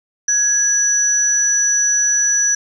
sine tone pair together, 1661.2 / 5920 Hz, G#6 / F#8, 0 / 0 cents, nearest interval octave + minor seventh, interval 2200 cents, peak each -22 / -13 dBFS, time 0.28-2.55 s, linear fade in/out 5 ms, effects 8-bit

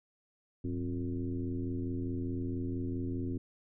sine tone with frequency modulation, 182 Hz, F#3, 28 cents flat, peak -32 dBFS, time 0.64-3.38 s, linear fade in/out 5 ms, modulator 84.6 Hz, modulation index 1.9, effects none

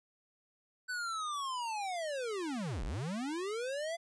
square linear two-way sweep, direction down then up, 1519 to 31.2 to 688 Hz, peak -36 dBFS, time 0.88-3.97 s, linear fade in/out 20 ms, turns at 2.84 s, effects resampled to 22050 Hz

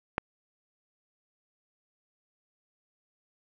click, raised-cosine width 0.5 ms, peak -11 dBFS, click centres 0.181 s, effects none

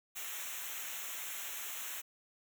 white noise with comb filter, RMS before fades -42 dBFS, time 0.15-2.02 s, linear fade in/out 20 ms, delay 0.21 ms, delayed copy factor -0.9, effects none

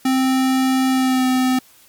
square tone with pitch glide, 261.6 to 256.8 Hz, C4 to C4, 0 to -32 cents, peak -15 dBFS, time 0.05-1.59 s, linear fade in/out 5 ms, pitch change -32 cents, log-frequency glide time 0.9-1.27 s, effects white hiss -50 dBFS RMS until 1.88 s + MP3 96 kbps

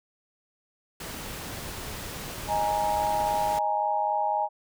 pink noise, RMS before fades -37 dBFS, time 1-3.59 s, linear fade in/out 5 ms
sine chord, D# suspended fourth, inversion none, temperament just, 622.3 / 829.7 / 933.4 Hz, D#5 / G#5 / A#5, 0 / -2 / +2 cents, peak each -31 / -25 / -30 dBFS, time 2.47-4.49 s, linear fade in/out 50 ms
effects none

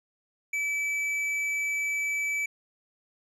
triangle tone with tanh clipping, 2304 Hz, D7, 34 cents flat, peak -28 dBFS, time 0.53-2.46 s, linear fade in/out 5 ms, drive 12 dB, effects none

